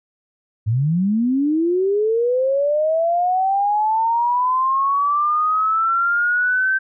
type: linear sweep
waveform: sine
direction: up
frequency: 101.8 to 1559 Hz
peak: -15 dBFS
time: 0.66-6.79 s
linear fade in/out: 20 ms
effects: none